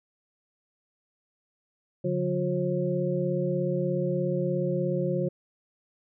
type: tone cluster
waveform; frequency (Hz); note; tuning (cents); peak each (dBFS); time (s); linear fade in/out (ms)
sine; 144.3 / 181.1 / 358.7 / 538; D3 / F#3 / F4 / C5; -30 / -37 / +46 / +48; -30; 2.04-5.29; 10
effects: none